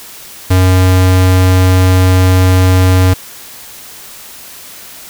square tone, 92.5 Hz, F#2, in tune, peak -6 dBFS, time 0.5-3.14 s, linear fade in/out 10 ms, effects white hiss -32 dBFS RMS until 5.09 s

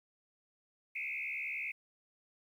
sine tone with frequency modulation, 2349 Hz, D7, in tune, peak -36 dBFS, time 0.95-1.72 s, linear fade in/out 10 ms, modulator 69.8 Hz, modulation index 3.4, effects 11-bit

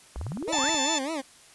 click train, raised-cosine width 1 ms, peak -25 dBFS, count 12, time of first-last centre 0.16-0.745 s, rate 18.8 Hz
sine exponential sweep, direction up, 54 to 2091 Hz, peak -31 dBFS, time 0.16-0.7 s, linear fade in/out 5 ms
20% pulse tone with vibrato, 293.7 Hz, D4, in tune, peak -24 dBFS, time 0.47-1.22 s, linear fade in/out 20 ms, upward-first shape sine, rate 5 Hz, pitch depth 200 cents each way
harmonic tone, 880 Hz, A5, in tune, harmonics 1 / 2 / 3 / 4 / 5 / 6 / 7 / 8, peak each -30 / -36 / -35 / -30 / -38 / -37 / -38 / -30 dBFS, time 0.52-0.99 s, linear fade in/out 10 ms
effects white hiss -53 dBFS RMS until 1.54 s + resampled to 24000 Hz

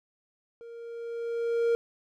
triangle tone with level ramp, 466.2 Hz, A#4, in tune, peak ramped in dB -41 to -19 dBFS, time 0.61-1.75 s, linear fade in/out 0 ms, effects none

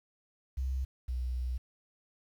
sine tone pair in turn, 65.41 / 62.35 Hz, C2 / B1, 0 / +17 cents, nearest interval minor second, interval 83 cents, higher first, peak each -30 / -31 dBFS, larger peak first, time 0.57-0.85 / 1.08-1.58 s, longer second, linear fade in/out 10 ms, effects 10-bit

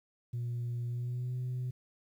sine tone with pitch glide, 120.1 to 126 Hz, B2 to B2, -48 to +35 cents, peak -31 dBFS, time 0.33-1.71 s, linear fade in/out 10 ms, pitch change +83 cents, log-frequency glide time 0.88-1.35 s, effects tanh soft clip ceiling -31 dBFS + 11-bit

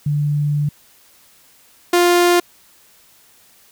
sine / sawtooth tone pair in turn, 146.83 / 350.8 Hz, D3 / F4, 0 / +8 cents, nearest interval octave + minor third, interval 1508 cents, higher second, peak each -15 / -7 dBFS, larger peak second, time 0.06-0.69 / 1.93-2.4 s, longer first, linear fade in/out 5 ms, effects white hiss -51 dBFS RMS until 3.71 s

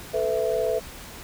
sine chord, A suspended second, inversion none, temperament equal with one note detuned, 440 / 501.4 / 659.3 Hz, A4 / B4 / E5, 0 / +26 / 0 cents, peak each -26 dBFS, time 0.13-0.8 s, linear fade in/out 20 ms, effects pink hiss -41 dBFS RMS until 1.23 s

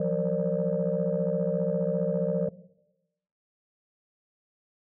sine tone cluster, 169.4 / 184.2 / 462 / 532 / 595 Hz, E3 / F#3 / A#4 / C5 / D5, +48 / -7 / -16 / +29 / +22 cents, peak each -30 dBFS, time 0-2.49 s, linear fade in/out 5 ms, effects noise-tail reverb RT60 0.9 s tail -17 dB re dry + tanh soft clip ceiling -16 dBFS

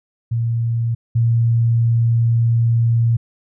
sine tone pair in turn, 116.2 / 116.2 Hz, A#2 / A#2, -5 / -5 cents, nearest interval unison, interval 0 cents, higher neither, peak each -16 / -12 dBFS, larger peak second, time 0.31-0.95 / 1.15-3.17 s, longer second, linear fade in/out 10 ms, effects none

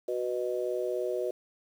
harmonic tone, 123.47 Hz, B2, in tune, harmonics 3 / 4 / 5, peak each -32 / -33 / -34 dBFS, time 0.08-1.31 s, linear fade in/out 5 ms, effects 9-bit

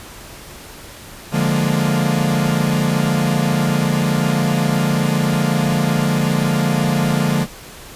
45% pulse chord, Bb dominant seventh, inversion first, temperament equal, 146.83 / 174.61 / 207.7 / 233.1 Hz, D3 / F3 / Ab3 / Bb3, 0 / 0 / 0 / 0 cents, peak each -19 / -20 / -22 / -22 dBFS, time 1.31-7.47 s, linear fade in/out 50 ms, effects pink hiss -37 dBFS RMS until 7.95 s + resampled to 32000 Hz

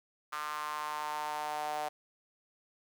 sawtooth tone with high-pass filter sweep, 150.7 Hz, D3, 45 cents sharp, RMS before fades -37 dBFS, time 0.32-1.89 s, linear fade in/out 10 ms, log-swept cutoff 1200 to 710 Hz, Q 4.9, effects none

